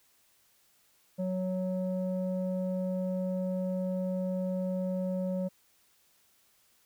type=tone with low-pass filter; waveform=square; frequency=185 Hz; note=F#3; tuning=in tune; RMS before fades=-32 dBFS; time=1.18-5.49 s; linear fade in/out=20 ms; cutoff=490 Hz; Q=3.6; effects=white hiss -67 dBFS RMS until 6.85 s